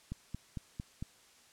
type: click train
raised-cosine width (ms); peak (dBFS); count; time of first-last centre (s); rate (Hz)
5; -26; 5; 0.12-1.025; 4.42
effects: white hiss -62 dBFS RMS until 1.52 s + low-pass 9000 Hz 12 dB/octave